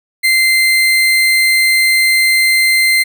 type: tone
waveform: 35% pulse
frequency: 2080 Hz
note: C7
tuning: 11 cents flat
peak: -7 dBFS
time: 0.23-3.04 s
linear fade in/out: 20 ms
effects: none

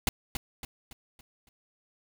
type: noise with echo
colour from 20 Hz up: pink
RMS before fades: -25 dBFS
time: 0.07-0.09 s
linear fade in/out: 2 ms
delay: 280 ms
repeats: 5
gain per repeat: -7 dB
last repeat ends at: 1.49 s
effects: none

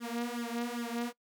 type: tone with flanger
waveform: sawtooth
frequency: 237.2 Hz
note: A#3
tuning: 30 cents sharp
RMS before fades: -36 dBFS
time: 0-1.13 s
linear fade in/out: 50 ms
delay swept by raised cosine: 0.58 to 4.28 ms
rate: 2.5 Hz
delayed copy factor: +0.9
effects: noise-tail reverb RT60 0.1 s tail -22 dB re dry

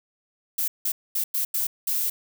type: noise bursts at uneven times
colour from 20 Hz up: violet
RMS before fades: -25 dBFS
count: 6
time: 0.58-0.68 / 0.85-0.92 / 1.15-1.24 / 1.34-1.45 / 1.54-1.67 / 1.87-2.1 s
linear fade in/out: 5 ms
effects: none

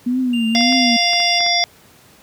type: tone with vibrato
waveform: sine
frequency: 240.8 Hz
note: B3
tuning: 44 cents flat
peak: -15 dBFS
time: 0.06-0.97 s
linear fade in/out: 10 ms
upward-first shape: triangle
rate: 1.8 Hz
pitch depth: 140 cents each way
type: tone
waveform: triangle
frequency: 2794 Hz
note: F7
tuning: in tune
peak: -23 dBFS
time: 0.33-1.39 s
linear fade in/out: 5 ms
type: harmonic tone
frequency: 697 Hz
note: F5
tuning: 4 cents flat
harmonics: 1 / 3 / 5 / 7 / 8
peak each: -20 / -20 / -20 / -20 / -20 dBFS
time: 0.55-1.64 s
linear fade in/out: 0 ms
type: clicks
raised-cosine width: 0.3 ms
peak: -14 dBFS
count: 7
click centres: 0.558 / 0.609 / 0.725 / 1.133 / 1.202 / 1.406 / 1.464 s
effects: pink hiss -48 dBFS RMS until 2.22 s + high-pass 80 Hz 12 dB/octave

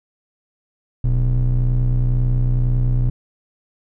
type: ring-modulated tone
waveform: triangle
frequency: 76.3 Hz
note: D#2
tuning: 33 cents flat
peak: -9 dBFS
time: 1.04-3.1 s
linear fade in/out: 5 ms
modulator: 45.3 Hz
effects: none

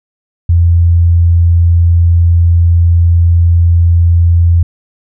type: tone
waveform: sine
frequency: 85.2 Hz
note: F2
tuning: 42 cents flat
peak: -4 dBFS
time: 0.49-4.63 s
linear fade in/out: 5 ms
effects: none

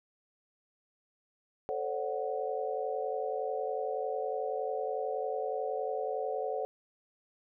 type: chord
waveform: sine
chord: D dominant seventh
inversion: second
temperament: equal with one note detuned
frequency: 440 / 523.3 / 574.2 / 740 Hz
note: A4 / C5 / D5 / F#5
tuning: 0 / 0 / -39 / 0 cents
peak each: -36 / -37 / -38 / -37 dBFS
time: 1.69-6.65 s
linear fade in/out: 0 ms
effects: none

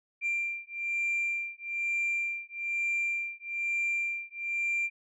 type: beating tone pair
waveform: sine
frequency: 2371 / 2372.1 Hz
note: D7 / D7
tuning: +16 / +17 cents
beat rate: 1.1 Hz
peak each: -31 dBFS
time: 0.21-4.9 s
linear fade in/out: 50 ms
effects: tanh soft clip ceiling -24 dBFS

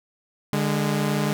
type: tone pair together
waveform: sawtooth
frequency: 147.8 / 205.8 Hz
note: D3 / G#3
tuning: +11 / -16 cents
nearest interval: tritone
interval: 573 cents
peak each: -20 dBFS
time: 0.53-1.33 s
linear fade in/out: 0 ms
effects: none

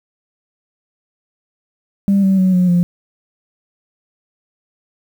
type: tone with pitch steps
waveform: sine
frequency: 198 / 192.14 / 186.46 / 180.94 / 175.58 Hz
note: G3 / G3 / F#3 / F#3 / F3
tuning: +18 / -34 / +14 / -38 / +10 cents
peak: -8 dBFS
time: 2.08-2.83 s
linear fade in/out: 0 ms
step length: 150 ms
effects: tanh soft clip ceiling -7 dBFS + 7-bit

